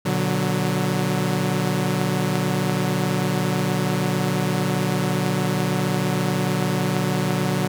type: chord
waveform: sawtooth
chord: B minor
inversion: none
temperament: equal with one note detuned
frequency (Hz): 120.37 / 146.83 / 185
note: B2 / D3 / F#3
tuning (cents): -44 / 0 / 0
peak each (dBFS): -23 / -20 / -19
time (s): 0.05-7.68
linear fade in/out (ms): 10
effects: none

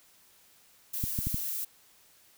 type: noise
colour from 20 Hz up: violet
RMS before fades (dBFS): -34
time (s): 0.93-1.65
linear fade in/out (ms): 10
type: clicks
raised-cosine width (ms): 5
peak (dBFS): -19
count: 4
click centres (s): 1.039 / 1.189 / 1.27 / 1.344
effects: white hiss -61 dBFS RMS until 2.37 s

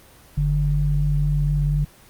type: tone pair together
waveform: sine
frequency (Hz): 47.55 / 146.83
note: F#1 / D3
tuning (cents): +48 / 0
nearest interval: octave + minor sixth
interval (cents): 1952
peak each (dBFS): -21 / -19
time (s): 0.37-1.85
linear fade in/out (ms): 10
effects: pink hiss -49 dBFS RMS until 2.09 s + Opus 24 kbps

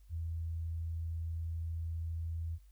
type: tone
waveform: sine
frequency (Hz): 82.41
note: E2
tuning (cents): 0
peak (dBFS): -35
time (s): 0.09-2.59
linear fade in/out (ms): 50
effects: added 50 Hz sine -56 dBFS peak until 2.71 s + white hiss -75 dBFS RMS until 2.71 s

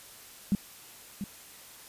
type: tone with echo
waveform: sine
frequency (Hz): 200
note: G3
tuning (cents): +35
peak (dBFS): -21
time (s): 0.52-0.55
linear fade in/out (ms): 0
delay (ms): 690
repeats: 1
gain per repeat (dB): -10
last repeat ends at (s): 1.24
effects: white hiss -50 dBFS RMS until 1.88 s + resampled to 32000 Hz

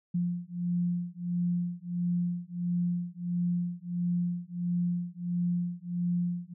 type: beating tone pair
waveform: sine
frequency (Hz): 174.61 / 176.11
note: F3 / F3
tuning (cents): 0 / +15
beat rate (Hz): 1.5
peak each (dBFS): -31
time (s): 0.14-6.54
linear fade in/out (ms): 10
effects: none

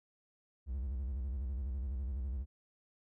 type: tone with vibrato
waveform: triangle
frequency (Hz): 65.41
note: C2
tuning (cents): 0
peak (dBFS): -33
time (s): 0.66-2.46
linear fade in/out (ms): 50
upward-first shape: square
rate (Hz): 12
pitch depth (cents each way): 140
effects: none

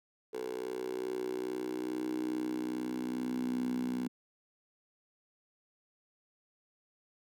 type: tone with high-pass filter sweep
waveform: 10% pulse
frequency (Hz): 62.4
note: B1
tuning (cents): +19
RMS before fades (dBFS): -36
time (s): 0.33-4.08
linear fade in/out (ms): 10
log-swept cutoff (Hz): 430 to 230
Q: 7
effects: none

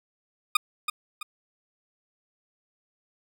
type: tone with echo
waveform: 20% pulse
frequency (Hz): 1227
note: D#6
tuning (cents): -25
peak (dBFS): -12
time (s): 0.55-0.57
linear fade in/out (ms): 5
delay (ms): 330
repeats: 2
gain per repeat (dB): -8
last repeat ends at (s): 1.23
effects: none

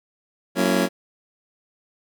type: chord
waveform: 25% pulse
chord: F# dominant seventh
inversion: none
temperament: just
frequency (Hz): 185 / 231.2 / 277.5 / 333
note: F#3 / A#3 / C#4 / E4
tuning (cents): 0 / -14 / +2 / +18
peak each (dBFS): -19 / -20 / -20 / -23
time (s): 0.55-0.89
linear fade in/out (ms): 50
effects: none

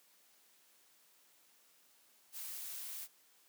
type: noise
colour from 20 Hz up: blue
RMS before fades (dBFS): -45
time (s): 2.32-3.08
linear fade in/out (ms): 50
effects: white hiss -68 dBFS RMS until 3.48 s + high-pass 200 Hz 12 dB/octave

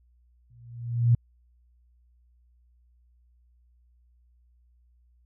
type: tone with exponential growth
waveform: sine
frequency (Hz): 118.7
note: A#2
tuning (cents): +32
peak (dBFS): -14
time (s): 0.5-1.15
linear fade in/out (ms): 5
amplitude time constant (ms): 140
effects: added 60 Hz sine -59 dBFS peak until 5.25 s

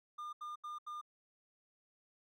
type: tone bursts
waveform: triangle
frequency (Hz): 1207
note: D6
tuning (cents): +47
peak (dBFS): -40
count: 4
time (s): 0.18-1.014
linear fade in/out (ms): 10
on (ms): 150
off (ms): 78
effects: none

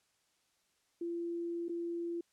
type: tone with dropouts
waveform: sine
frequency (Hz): 341.1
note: F4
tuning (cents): -41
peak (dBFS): -35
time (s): 1.01-2.21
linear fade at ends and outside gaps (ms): 5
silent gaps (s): 1.684-1.693
effects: white hiss -75 dBFS RMS until 2.32 s + low-pass 9000 Hz 12 dB/octave

